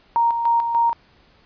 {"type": "tone with tremolo", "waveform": "sine", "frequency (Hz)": 932.3, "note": "A#5", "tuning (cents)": 0, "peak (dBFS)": -14, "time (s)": [0.16, 0.93], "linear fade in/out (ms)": 0, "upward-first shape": "square", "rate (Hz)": 3.4, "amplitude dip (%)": 50, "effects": ["pink hiss -55 dBFS RMS until 1.45 s", "resampled to 11025 Hz"]}